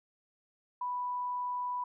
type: tone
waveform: sine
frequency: 987.8 Hz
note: B5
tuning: in tune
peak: -32 dBFS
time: 0.81-1.84 s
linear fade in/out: 5 ms
effects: none